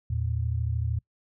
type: tone pair together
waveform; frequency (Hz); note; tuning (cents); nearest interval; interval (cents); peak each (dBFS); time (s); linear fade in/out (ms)
sine; 81 / 114.12; E2 / A#2; -30 / -36; tritone; 594; -28; 0.1-0.99; 5
effects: noise-tail reverb RT60 0.1 s tail -24 dB re dry